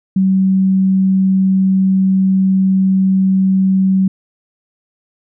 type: tone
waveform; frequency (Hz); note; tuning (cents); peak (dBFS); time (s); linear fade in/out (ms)
sine; 190.4; F#3; +50; -9; 0.16-4.08; 5
effects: none